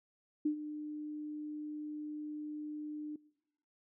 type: tone with ADSR envelope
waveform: sine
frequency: 300.9 Hz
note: D4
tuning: 42 cents sharp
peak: -27 dBFS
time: 0.45-3.16 s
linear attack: 8 ms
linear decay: 96 ms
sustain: -12 dB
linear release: 4 ms
effects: noise-tail reverb RT60 1.0 s tail -24 dB re dry